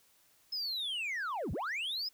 sine linear two-way sweep, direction down then up, 5200 to 53 to 5200 Hz, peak -31 dBFS, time 0.52-2.09 s, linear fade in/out 10 ms, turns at 1.52 s, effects tanh soft clip ceiling -33 dBFS + white hiss -67 dBFS RMS until 2.13 s

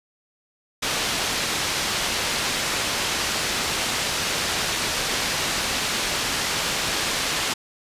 white low-pass noise, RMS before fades -25 dBFS, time 0.82-7.54 s, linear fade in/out 10 ms, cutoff 5300 Hz, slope 12 dB/octave, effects resampled to 32000 Hz

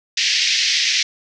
white band-pass noise, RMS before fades -18 dBFS, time 0.17-1.03 s, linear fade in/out 5 ms, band 1900 to 5800 Hz, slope 48 dB/octave, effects none

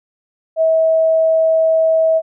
sine tone, 645 Hz, E5, 38 cents flat, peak -10 dBFS, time 0.56-2.22 s, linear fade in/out 50 ms, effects none

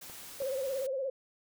white noise, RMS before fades -47 dBFS, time 0.01-0.87 s, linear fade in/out 10 ms
clicks, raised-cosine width 1 ms, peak -35 dBFS, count 2, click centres 0.098 / 0.42 s
sine tone with vibrato, 534 Hz, C5, 35 cents sharp, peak -31 dBFS, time 0.4-1.1 s, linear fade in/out 5 ms, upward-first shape sine, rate 17 Hz, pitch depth 77 cents each way
effects none

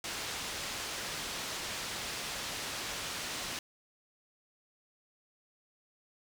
white low-pass noise, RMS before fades -39 dBFS, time 0.04-3.59 s, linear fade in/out 2 ms, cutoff 5700 Hz, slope 12 dB/octave, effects none

